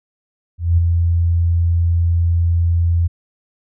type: tone with ADSR envelope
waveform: sine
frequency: 85 Hz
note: F2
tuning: 46 cents flat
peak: -8 dBFS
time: 0.58-3.08 s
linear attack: 200 ms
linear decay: 6 ms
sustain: -4 dB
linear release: 17 ms
effects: none